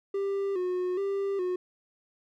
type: tone with vibrato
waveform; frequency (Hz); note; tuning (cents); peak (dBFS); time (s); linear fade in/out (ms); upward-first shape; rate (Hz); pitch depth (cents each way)
triangle; 378.8; F#4; +41; -25; 0.14-1.56; 5; square; 1.2; 74
effects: none